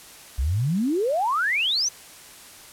sine exponential sweep, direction up, 59 to 6272 Hz, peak -20 dBFS, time 0.38-1.89 s, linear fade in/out 10 ms, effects white hiss -45 dBFS RMS until 2.72 s + low-pass 12000 Hz 12 dB/octave

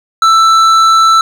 sine tone with hard clipping, 1326 Hz, E6, 10 cents sharp, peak -6 dBFS, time 0.22-1.21 s, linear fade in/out 2 ms, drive 9 dB, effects none

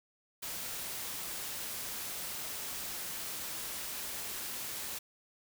white noise, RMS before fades -40 dBFS, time 0.42-4.99 s, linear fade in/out 10 ms, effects none

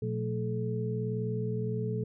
sine tone cluster, 120.9 / 180.1 / 221.9 / 431.1 Hz, B2 / F#3 / A3 / A4, -36 / -46 / +15 / -35 cents, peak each -32 / -37 / -39 / -35 dBFS, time 0.02-2.04 s, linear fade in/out 5 ms, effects none

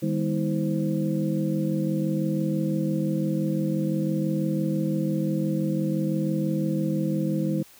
sine tone cluster, 155 / 200.9 / 241.4 / 322.4 / 522 Hz, D#3 / G3 / B3 / E4 / C5, -6 / +43 / -39 / -38 / -4 cents, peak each -27 / -27 / -36 / -28 / -34 dBFS, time 0.02-7.63 s, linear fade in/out 10 ms, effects white hiss -52 dBFS RMS until 7.79 s

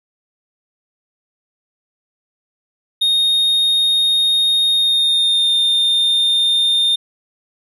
triangle tone with pitch glide, 3707 to 3631 Hz, A#7 to A#7, -10 to -46 cents, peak -11 dBFS, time 3.01-6.96 s, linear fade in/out 10 ms, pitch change -36 cents, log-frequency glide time 4.7-5.55 s, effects none

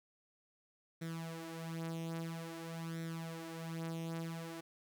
sawtooth tone with flanger, 164.6 Hz, E3, 2 cents flat, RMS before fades -43 dBFS, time 1.01-4.61 s, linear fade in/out 10 ms, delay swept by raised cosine 0.52 to 6.42 ms, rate 0.5 Hz, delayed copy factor +0.7, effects 12-bit

